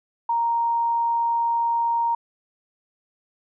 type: tone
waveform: sine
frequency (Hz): 932.3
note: A#5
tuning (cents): 0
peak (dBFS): -19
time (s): 0.29-2.15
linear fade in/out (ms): 5
effects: none